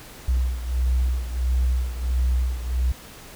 sine beating tone pair, 62.1 / 63.6 Hz, B1 / C2, +10 / -48 cents, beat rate 1.5 Hz, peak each -20 / -24 dBFS, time 0.28-2.92 s, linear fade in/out 5 ms, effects tanh soft clip ceiling -14 dBFS + pink hiss -43 dBFS RMS until 3.35 s

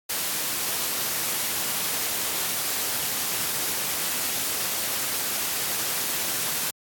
white noise, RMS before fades -27 dBFS, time 0.09-6.71 s, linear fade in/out 10 ms, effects high-pass 100 Hz 12 dB/octave + AAC 64 kbps

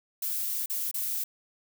violet noise with dropouts, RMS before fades -31 dBFS, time 0.22-1.24 s, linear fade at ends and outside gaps 5 ms, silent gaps 0.66-0.698 / 0.913-0.941 s, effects none

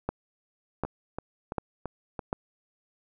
two click trains, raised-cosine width 1 ms, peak -14 / -19 dBFS, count 4 / 5, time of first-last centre 0.09-2.329 / 0.85-2.192 s, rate 1.34 / 2.98 Hz, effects none

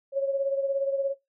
sine beating tone pair, 547 / 564 Hz, C#5 / C#5, -23 / +30 cents, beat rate 17 Hz, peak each -24 / -32 dBFS, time 0.12-1.15 s, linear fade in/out 50 ms, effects noise-tail reverb RT60 0.2 s tail -21 dB re dry

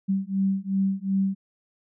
sine beating tone pair, 192.5 / 195.2 Hz, G3 / G3, -31 / -7 cents, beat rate 2.7 Hz, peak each -25 dBFS, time 0.08-1.35 s, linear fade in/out 20 ms, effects none

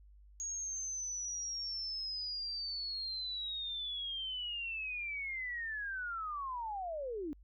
sine linear sweep, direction down, 6645 to 277.2 Hz, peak -37 dBFS, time 0.4-7.33 s, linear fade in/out 0 ms, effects added 50 Hz sine -56 dBFS peak until 7.43 s

